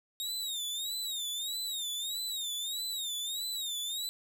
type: tone with vibrato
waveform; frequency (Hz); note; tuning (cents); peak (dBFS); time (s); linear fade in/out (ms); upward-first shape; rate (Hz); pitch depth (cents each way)
sawtooth; 3729; A#7; 0; -31; 0.2-4.09; 0; sine; 1.6; 130
effects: 10-bit